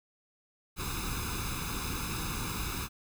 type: noise with comb filter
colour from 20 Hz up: pink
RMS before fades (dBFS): -35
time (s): 0.76-2.89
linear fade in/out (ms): 50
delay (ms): 0.79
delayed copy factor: +0.85
effects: none